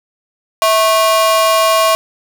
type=ring-modulated tone; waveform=45% pulse; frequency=874 Hz; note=A5; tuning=12 cents flat; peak=-6 dBFS; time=0.62-1.95 s; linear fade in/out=0 ms; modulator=222 Hz; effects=none